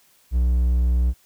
triangle tone with hard clipping, 61.74 Hz, B1, in tune, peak -17 dBFS, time 0.31-1.14 s, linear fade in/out 50 ms, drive 6 dB, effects white hiss -58 dBFS RMS until 1.25 s

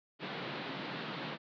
pink band-pass noise, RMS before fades -41 dBFS, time 0.19-1.38 s, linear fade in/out 50 ms, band 140 to 4200 Hz, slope 48 dB/octave, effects none

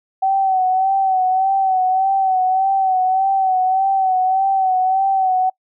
sine tone with vibrato, 760 Hz, F#5, 46 cents sharp, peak -13 dBFS, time 0.22-5.5 s, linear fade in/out 10 ms, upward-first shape sine, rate 1.7 Hz, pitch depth 44 cents each way, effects noise-tail reverb RT60 0.1 s tail -25 dB re dry

